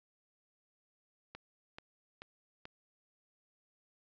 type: click train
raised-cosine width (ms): 0.3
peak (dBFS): -30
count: 4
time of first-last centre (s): 1.35-2.654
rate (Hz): 2.3
effects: resampled to 16000 Hz